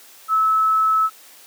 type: tone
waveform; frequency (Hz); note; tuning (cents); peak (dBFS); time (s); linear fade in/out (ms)
sine; 1300; E6; -24; -14; 0.28-1.1; 50
effects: white hiss -46 dBFS RMS until 1.46 s + high-pass 300 Hz 12 dB/octave